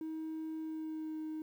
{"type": "tone with pitch glide", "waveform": "triangle", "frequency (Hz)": [317.1, 312.4], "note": ["D#4", "D#4"], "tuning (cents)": [33, 7], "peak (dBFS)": -35, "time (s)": [0.01, 1.42], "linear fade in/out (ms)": 2, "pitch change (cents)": -26, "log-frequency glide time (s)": [0.6, 1.2], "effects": ["tanh soft clip ceiling -33 dBFS", "11-bit"]}